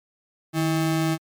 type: ring-modulated tone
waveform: square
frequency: 240.1 Hz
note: B3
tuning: 49 cents flat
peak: -18 dBFS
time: 0.53-1.18 s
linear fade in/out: 50 ms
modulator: 84.7 Hz
effects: MP3 96 kbps